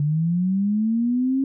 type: linear sweep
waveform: sine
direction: up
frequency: 143.3 to 272.6 Hz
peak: -18 dBFS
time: 0-1.44 s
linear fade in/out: 2 ms
effects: none